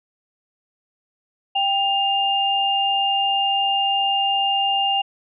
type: tone pair together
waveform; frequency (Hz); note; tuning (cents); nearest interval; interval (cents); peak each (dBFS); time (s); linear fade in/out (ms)
sine; 788.2 / 2809; G5 / F7; +9 / +9; octave + minor seventh; 2200; -20; 1.55-5.02; 10
effects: none